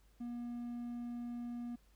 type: tone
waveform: triangle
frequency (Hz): 239.6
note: A#3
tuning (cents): +48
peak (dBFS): -38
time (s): 0.2-1.76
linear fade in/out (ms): 10
effects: added 50 Hz sine -65 dBFS peak until 1.95 s + pink hiss -73 dBFS RMS until 1.95 s